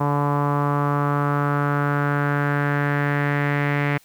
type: tone with low-pass filter sweep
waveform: sawtooth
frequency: 144.2 Hz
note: D3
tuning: 31 cents flat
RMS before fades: -21 dBFS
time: 0-3.98 s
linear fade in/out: 10 ms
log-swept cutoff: 1000 to 2100 Hz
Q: 3.8
effects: white hiss -55 dBFS RMS until 4.04 s